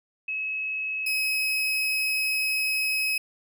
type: tone pair in turn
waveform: sine / 35% pulse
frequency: 2574 / 2552 Hz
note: E7 / D#7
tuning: -42 / +43 cents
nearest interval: unison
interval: 15 cents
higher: first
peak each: -27 / -22 dBFS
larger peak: second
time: 0.28-1.06 / 1.06-3.18 s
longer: second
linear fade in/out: 5 ms
effects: none